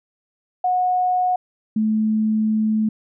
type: tone pair in turn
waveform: sine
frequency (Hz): 730 / 217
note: F#5 / A3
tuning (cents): -24 / -24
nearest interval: octave + major sixth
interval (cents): 2100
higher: first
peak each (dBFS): -16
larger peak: neither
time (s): 0.64-1.36 / 1.76-2.89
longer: second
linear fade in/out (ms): 5
effects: none